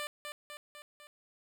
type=tone with echo; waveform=10% pulse; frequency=592 Hz; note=D5; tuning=14 cents sharp; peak=-28 dBFS; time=0-0.07 s; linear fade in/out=0 ms; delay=250 ms; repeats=4; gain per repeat=-4 dB; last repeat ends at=1.07 s; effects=none